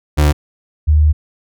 35% pulse / sine tone pair in turn, 74.2 / 76.07 Hz, D2 / D#2, +18 / -39 cents, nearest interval unison, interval 43 cents, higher second, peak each -7 dBFS, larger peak neither, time 0.17-0.33 / 0.87-1.13 s, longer second, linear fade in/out 20 ms, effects none

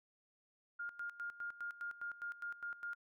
sine tone with tremolo, 1412 Hz, F6, 19 cents sharp, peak -40 dBFS, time 0.79-2.95 s, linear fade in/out 10 ms, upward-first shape square, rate 4.9 Hz, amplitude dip 80%, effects none

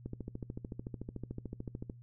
click train, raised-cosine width 3 ms, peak -27 dBFS, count 26, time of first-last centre 0.06-1.898 s, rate 13.6 Hz, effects noise-tail reverb RT60 0.2 s tail -23 dB re dry + added 120 Hz sine -51 dBFS peak until 2.02 s

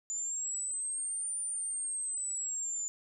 sine linear two-way sweep, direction up then down, 7040 to 9230 to 7040 Hz, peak -33 dBFS, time 0.1-2.88 s, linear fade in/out 0 ms, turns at 1.39 s, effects none

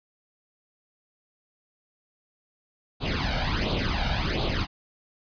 pink noise with flanger, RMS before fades -26 dBFS, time 3-4.67 s, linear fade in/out 50 ms, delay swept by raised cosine 0.26 to 1.36 ms, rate 1.4 Hz, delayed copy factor +0.75, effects resampled to 11025 Hz

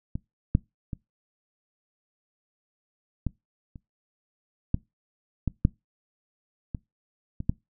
clicks, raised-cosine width 5 ms, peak -18 / -7 / -20 / -14 / -30 / -9 / -13 / -6 / -18 / -20 / -10 dBFS, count 11, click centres 0.155 / 0.551 / 0.932 / 3.267 / 3.758 / 4.744 / 5.477 / 5.651 / 6.748 / 7.404 / 7.495 s, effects noise-tail reverb RT60 0.2 s tail -23 dB re dry

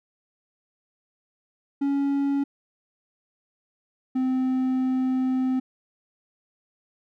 triangle tone pair in turn, 279.6 / 258.6 Hz, C#4 / C4, +15 / -20 cents, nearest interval minor second, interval 135 cents, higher first, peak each -19 dBFS, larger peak neither, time 1.81-2.44 / 4.15-5.6 s, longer second, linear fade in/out 10 ms, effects none

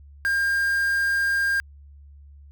triangle tone with quantisation, 1605 Hz, G6, 40 cents sharp, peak -18 dBFS, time 0.25-1.6 s, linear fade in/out 0 ms, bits 6, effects added 71 Hz sine -44 dBFS peak until 2.51 s

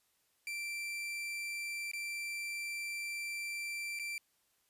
40% pulse tone with dropouts, 2349 Hz, D7, in tune, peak -37 dBFS, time 0.47-4.18 s, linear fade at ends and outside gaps 1 ms, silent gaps 1.915-1.934 / 3.99-3.996 s, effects white hiss -75 dBFS RMS until 4.69 s + resampled to 32000 Hz

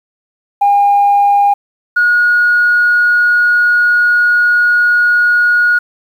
sine tone pair in turn, 809 / 1445.6 Hz, G#5 / F#6, -46 / -41 cents, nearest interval minor seventh, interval 1005 cents, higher second, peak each -5 / -6 dBFS, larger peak first, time 0.61-1.54 / 1.96-5.79 s, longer second, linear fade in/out 10 ms, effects tanh soft clip ceiling -3 dBFS + 7-bit

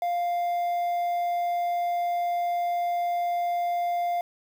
triangle tone with quantisation, 699 Hz, F5, 1 cent sharp, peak -22 dBFS, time 0.02-4.21 s, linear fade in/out 2 ms, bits 8, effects none

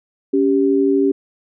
sine tone pair together, 279.4 / 392 Hz, C#4 / G4, +14 / 0 cents, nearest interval tritone, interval 586 cents, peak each -15 dBFS, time 0.33-1.12 s, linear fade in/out 10 ms, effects none

